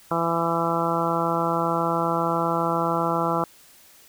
harmonic tone, 167.4 Hz, E3, 27 cents sharp, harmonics 1 / 2 / 3 / 4 / 5 / 6 / 7 / 8, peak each -29 / -29 / -29 / -29 / -29 / -29 / -29 / -29 dBFS, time 0.11-3.44 s, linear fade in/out 2 ms, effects white hiss -52 dBFS RMS until 4.08 s

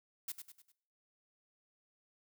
blue noise with echo, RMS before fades -40 dBFS, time 0.28-0.32 s, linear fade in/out 5 ms, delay 100 ms, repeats 4, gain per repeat -7 dB, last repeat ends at 0.72 s, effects noise-tail reverb RT60 0.6 s tail -19 dB re dry

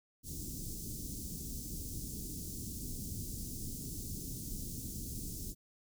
pink band-stop noise, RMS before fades -42 dBFS, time 0.23-5.55 s, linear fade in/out 50 ms, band 310 to 5700 Hz, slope 24 dB/octave, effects none

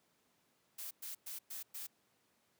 blue noise bursts, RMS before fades -45 dBFS, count 5, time 0.78-1.87 s, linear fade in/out 10 ms, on 130 ms, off 110 ms, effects pink hiss -75 dBFS RMS until 2.59 s + high-pass 150 Hz 12 dB/octave

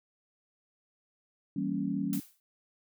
sine chord, E diminished seventh, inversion none, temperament equal, 164.81 / 196 / 233.1 / 277.2 Hz, E3 / G3 / Bb3 / Db4, 0 / 0 / 0 / 0 cents, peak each -38 / -33 / -37 / -33 dBFS, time 1.56-2.2 s, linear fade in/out 5 ms
blue noise with exponential decay, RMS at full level -36 dBFS, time 2.13-2.4 s, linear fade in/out 1 ms, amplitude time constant 57 ms
effects none

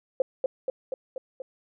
sine tone with echo, 523.3 Hz, C5, in tune, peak -18 dBFS, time 0.2-0.22 s, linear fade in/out 2 ms, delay 240 ms, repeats 5, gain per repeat -3 dB, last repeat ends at 1.42 s, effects none

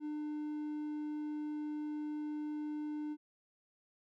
triangle tone, 300.5 Hz, D4, 40 cents sharp, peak -35 dBFS, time 0-3.17 s, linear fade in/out 50 ms, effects none

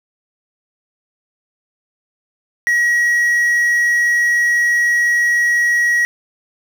triangle tone with quantisation, 1907 Hz, A#6, 39 cents sharp, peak -10 dBFS, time 2.67-6.05 s, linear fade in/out 0 ms, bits 6, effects none

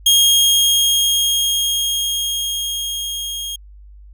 sawtooth tone with level ramp, 3251 Hz, G#7, 38 cents flat, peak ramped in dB -6 to -21 dBFS, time 0.06-3.56 s, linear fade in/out 5 ms, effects added 50 Hz sine -38 dBFS peak until 4.13 s

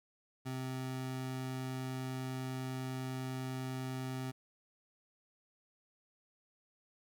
25% pulse tone, 130 Hz, C3, 11 cents flat, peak -34 dBFS, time 0.45-4.32 s, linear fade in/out 20 ms, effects none

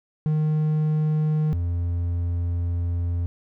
triangle tone pair in turn, 154 / 86.43 Hz, D#3 / F2, -17 / -17 cents, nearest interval minor seventh, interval 1000 cents, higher first, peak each -17 / -20 dBFS, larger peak first, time 0.26-1.53 / 1.53-3.26 s, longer second, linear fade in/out 0 ms, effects none

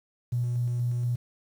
triangle tone with tremolo, 121.3 Hz, B2, 31 cents flat, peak -20 dBFS, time 0.32-1.16 s, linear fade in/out 10 ms, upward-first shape square, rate 4.2 Hz, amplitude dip 25%, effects tanh soft clip ceiling -22 dBFS + 9-bit

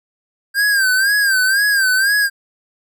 square tone with vibrato, 1587 Hz, G6, 21 cents sharp, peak -13 dBFS, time 0.54-2.3 s, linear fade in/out 50 ms, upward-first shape sine, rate 2 Hz, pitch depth 96 cents each way, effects none

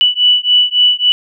sine beating tone pair, 2960 / 2963.6 Hz, F#7 / F#7, 0 / +2 cents, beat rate 3.6 Hz, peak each -11 dBFS, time 0.01-1.12 s, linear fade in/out 0 ms, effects none

